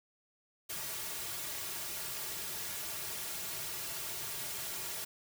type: noise with comb filter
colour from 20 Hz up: white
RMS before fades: -40 dBFS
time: 0.69-5.05 s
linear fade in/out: 10 ms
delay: 3.9 ms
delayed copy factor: -0.75
effects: none